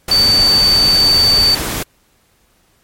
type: tone in noise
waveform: sine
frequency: 4570 Hz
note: D8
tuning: 48 cents flat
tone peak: -8 dBFS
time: 0.11-1.55 s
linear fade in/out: 5 ms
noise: pink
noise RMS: -20 dBFS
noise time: 0.08-1.83 s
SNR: +9 dB
effects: pink hiss -56 dBFS RMS until 2.83 s + MP3 64 kbps

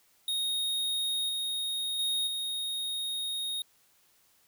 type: tone with level steps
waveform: square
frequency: 3729 Hz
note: A#7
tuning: in tune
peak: -29 / -31 / -28 / -32 dBFS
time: 0.28-3.62 s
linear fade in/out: 2 ms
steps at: 1.29 / 1.99 / 2.27 s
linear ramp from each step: 2 ms
effects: white hiss -66 dBFS RMS until 4.47 s

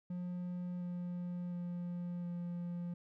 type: tone with pitch steps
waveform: triangle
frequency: 178.2 / 176.87 / 175.54 / 174.23 Hz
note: F3 / F3 / F3 / F3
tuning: +35 / +22 / +9 / -4 cents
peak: -36 dBFS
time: 0.1-2.94 s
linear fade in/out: 5 ms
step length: 710 ms
effects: none

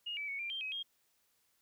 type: tone with pitch steps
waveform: sine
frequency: 2859 / 2303 / 2221 / 2377 / 3163 / 2540 / 3239 Hz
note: F7 / D7 / C#7 / D7 / G7 / D#7 / G#7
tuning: +40 / -34 / +3 / +20 / +15 / +35 / -44 cents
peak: -37 dBFS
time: 0.06-0.83 s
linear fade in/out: 10 ms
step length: 110 ms
effects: white hiss -75 dBFS RMS until 1.61 s

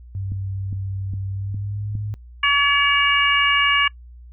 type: tone with pitch glide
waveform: sine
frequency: 96.9 to 104.46 Hz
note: G2 to G#2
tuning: -20 to +11 cents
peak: -24 dBFS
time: 0.15-2.14 s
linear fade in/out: 0 ms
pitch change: +131 cents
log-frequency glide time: 1.28-1.92 s
type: click train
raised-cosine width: 5 ms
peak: -20 dBFS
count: 5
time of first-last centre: 0.32-1.953 s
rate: 2.45 Hz
type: harmonic tone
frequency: 568 Hz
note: C#5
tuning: 42 cents sharp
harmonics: 2 / 3 / 4 / 5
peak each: -20 / -20 / -20 / -20 dBFS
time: 2.43-3.88 s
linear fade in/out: 5 ms
effects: noise-tail reverb RT60 0.1 s tail -24 dB re dry + added 60 Hz sine -39 dBFS peak until 4.32 s

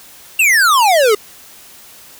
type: exponential sweep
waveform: square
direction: down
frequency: 2794 to 401.3 Hz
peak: -9 dBFS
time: 0.39-1.15 s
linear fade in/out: 5 ms
effects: white hiss -40 dBFS RMS until 2.19 s

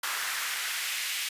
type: noise with high-pass filter sweep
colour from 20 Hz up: pink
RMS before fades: -32 dBFS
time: 0.03-1.29 s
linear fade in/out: 5 ms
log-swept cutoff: 1300 to 2500 Hz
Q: 1.6
effects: resampled to 32000 Hz

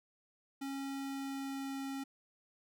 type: tone with pitch glide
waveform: square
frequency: 273.9 to 272 Hz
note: C#4 to C#4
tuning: -21 to -33 cents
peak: -39 dBFS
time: 0.61-2.04 s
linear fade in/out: 10 ms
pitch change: -12 cents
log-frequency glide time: 0.91-1.8 s
effects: none

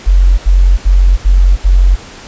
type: tone bursts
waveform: sine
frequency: 45.39 Hz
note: F#1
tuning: 32 cents flat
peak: -3 dBFS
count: 5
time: 0.06-1.96 s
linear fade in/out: 20 ms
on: 320 ms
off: 75 ms
effects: pink hiss -32 dBFS RMS until 2.27 s + resampled to 16000 Hz

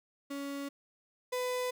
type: tone pair in turn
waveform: 35% pulse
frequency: 280.3 / 500.3 Hz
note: C#4 / B4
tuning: +19 / +22 cents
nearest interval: minor seventh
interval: 1003 cents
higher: second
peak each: -35 / -30 dBFS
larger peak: second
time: 0.3-0.69 / 1.32-1.71 s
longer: neither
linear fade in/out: 10 ms
effects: none

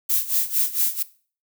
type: noise with tremolo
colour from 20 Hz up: violet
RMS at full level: -19 dBFS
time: 0.09-1.03 s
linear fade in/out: 10 ms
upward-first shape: sine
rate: 4.4 Hz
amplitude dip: 85%
effects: noise-tail reverb RT60 0.4 s tail -18 dB re dry

